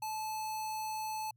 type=tone with notch filter; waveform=square; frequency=868 Hz; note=A5; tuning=24 cents flat; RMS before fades=-38 dBFS; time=0.02-1.31 s; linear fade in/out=5 ms; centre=1800 Hz; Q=0.86; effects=added 118 Hz sine -65 dBFS peak until 1.36 s